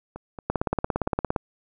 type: two click trains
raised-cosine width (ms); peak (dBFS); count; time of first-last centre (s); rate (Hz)
1; -9 / -22; 16 / 5; 0.5-1.362 / 0.16-1.071; 17.4 / 4.39
effects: none